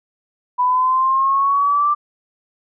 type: exponential sweep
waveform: sine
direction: up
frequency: 987.8 to 1183 Hz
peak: -13 dBFS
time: 0.58-1.95 s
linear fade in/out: 20 ms
effects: none